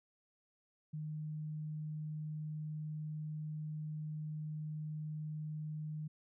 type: tone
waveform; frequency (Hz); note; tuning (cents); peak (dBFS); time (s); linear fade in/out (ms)
sine; 153.4; D#3; -24; -39; 0.93-6.08; 10
effects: none